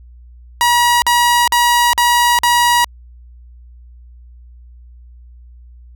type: tone bursts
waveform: sawtooth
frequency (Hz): 960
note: B5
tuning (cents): -49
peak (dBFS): -6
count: 5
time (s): 0.61-2.844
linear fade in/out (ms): 0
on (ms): 410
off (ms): 46
effects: added 60 Hz sine -37 dBFS peak until 5.95 s